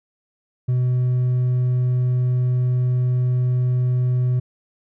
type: tone with hard clipping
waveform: sine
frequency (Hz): 125.3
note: B2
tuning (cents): +25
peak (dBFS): -17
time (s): 0.68-4.4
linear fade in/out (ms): 10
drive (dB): 2
effects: none